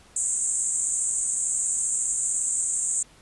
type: band-pass noise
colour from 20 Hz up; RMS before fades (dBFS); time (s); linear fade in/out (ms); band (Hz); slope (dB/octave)
white; -26; 0.16-3.03; 5; 7000 to 8700; 96
effects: pink hiss -54 dBFS RMS until 3.21 s + resampled to 24000 Hz